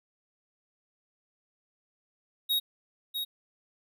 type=tone with echo; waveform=square; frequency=3776 Hz; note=A#7; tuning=22 cents sharp; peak=-25 dBFS; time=2.49-2.6 s; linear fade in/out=20 ms; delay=650 ms; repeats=1; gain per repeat=-6 dB; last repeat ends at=3.25 s; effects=none